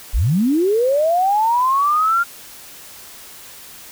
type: linear sweep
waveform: sine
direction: up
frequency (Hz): 32.7 to 1409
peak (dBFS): -13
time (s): 0.13-2.24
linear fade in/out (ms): 20
effects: white hiss -39 dBFS RMS until 3.91 s